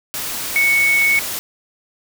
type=tone in noise; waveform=sine; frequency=2217 Hz; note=C#7; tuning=in tune; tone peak=-12 dBFS; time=0.56-1.19 s; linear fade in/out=0 ms; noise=white; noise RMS=-25 dBFS; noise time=0.14-1.39 s; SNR=+10 dB; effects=none

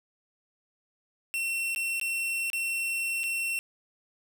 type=tone with dropouts; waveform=45% pulse; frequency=2710 Hz; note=E7; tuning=47 cents sharp; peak=-28 dBFS; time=1.34-3.59 s; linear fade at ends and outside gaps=0 ms; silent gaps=1.748-1.761 / 1.998-2.013 / 2.501-2.532 / 3.234-3.239 s; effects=none

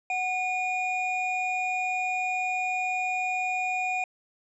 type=tone pair together; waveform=triangle; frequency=740 / 2438 Hz; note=F#5 / D#7; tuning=0 / -36 cents; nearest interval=octave + major sixth; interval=2064 cents; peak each=-27 dBFS; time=0.1-4.04 s; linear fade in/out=2 ms; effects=resampled to 22050 Hz

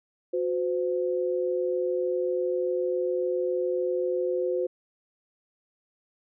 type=tone pair together; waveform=sine; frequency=364.6 / 512 Hz; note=F#4 / C5; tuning=-25 / -38 cents; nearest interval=tritone; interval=587 cents; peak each=-27 dBFS; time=0.33-4.67 s; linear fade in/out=10 ms; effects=none

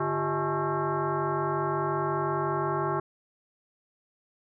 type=tone with frequency modulation; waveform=sine; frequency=349.2 Hz; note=F4; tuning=in tune; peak=-25 dBFS; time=0-3 s; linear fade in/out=5 ms; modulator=248 Hz; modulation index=4; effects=none

